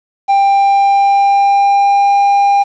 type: tone with pitch glide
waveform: triangle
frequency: 792 to 802.1 Hz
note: G5 to G5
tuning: +18 to +40 cents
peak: -5 dBFS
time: 0.28-2.64 s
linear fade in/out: 20 ms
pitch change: +22 cents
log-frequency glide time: 0.43-2.12 s
effects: resampled to 16000 Hz + 7-bit